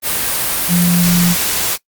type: tone in noise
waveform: sine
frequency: 174.61 Hz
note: F3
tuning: in tune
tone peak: -10 dBFS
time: 0.68-1.36 s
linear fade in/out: 50 ms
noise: white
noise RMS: -17 dBFS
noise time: 0.02-1.78 s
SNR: +4 dB
effects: noise-tail reverb RT60 0.1 s tail -20 dB re dry + Opus 32 kbps